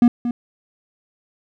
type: tone with echo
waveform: triangle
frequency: 240 Hz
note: B3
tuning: 49 cents flat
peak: -6 dBFS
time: 0.02-0.08 s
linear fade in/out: 2 ms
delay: 230 ms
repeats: 1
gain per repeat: -11 dB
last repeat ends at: 0.31 s
effects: none